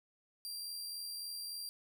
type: tone with amplitude modulation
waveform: sawtooth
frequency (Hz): 4735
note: D8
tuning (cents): +13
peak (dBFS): -37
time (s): 0.45-1.69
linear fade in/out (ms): 0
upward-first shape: sine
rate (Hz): 83.5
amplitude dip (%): 30
effects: none